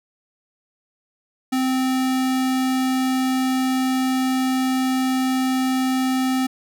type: tone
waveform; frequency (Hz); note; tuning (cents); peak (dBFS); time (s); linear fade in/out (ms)
square; 259.7; C4; -13; -19; 1.52-6.47; 10
effects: none